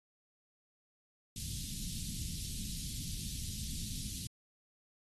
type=band-stop noise; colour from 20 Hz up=pink; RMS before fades=-41 dBFS; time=1.36-4.27 s; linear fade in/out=2 ms; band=210 to 3600 Hz; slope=24 dB/octave; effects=AAC 32 kbps